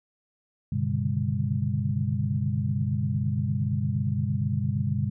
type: tone cluster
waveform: sine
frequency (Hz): 98.2 / 124.6 / 142.2 / 150.8 / 201.9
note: G2 / B2 / C#3 / D3 / G#3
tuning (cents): +4 / +16 / +45 / +46 / -49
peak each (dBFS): -29 / -28 / -31 / -34 / -31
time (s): 0.72-5.1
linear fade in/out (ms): 5
effects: none